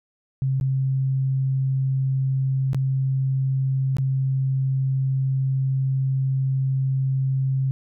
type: tone with dropouts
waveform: sine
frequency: 133.4 Hz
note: C3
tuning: 34 cents sharp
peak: -19 dBFS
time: 0.42-7.71 s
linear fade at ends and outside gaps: 0 ms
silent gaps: 0.6-0.611 / 2.732-2.746 / 3.968-3.984 s
effects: none